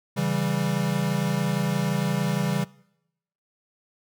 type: chord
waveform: square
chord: C# diminished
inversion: none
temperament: equal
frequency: 138.59 / 164.81 / 196 Hz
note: C#3 / E3 / G3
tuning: 0 / 0 / 0 cents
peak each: -28 dBFS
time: 0.16-2.65 s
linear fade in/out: 20 ms
effects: noise-tail reverb RT60 0.8 s tail -22 dB re dry